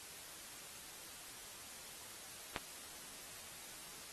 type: click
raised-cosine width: 0.3 ms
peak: -21 dBFS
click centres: 2.562 s
effects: white hiss -52 dBFS RMS until 4.12 s + AAC 32 kbps